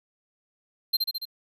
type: tone with echo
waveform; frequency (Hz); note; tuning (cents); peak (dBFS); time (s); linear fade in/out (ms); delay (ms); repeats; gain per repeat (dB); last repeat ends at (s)
square; 4158; C8; -12; -20; 0.93-0.97; 10; 71; 4; -3; 1.254
effects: none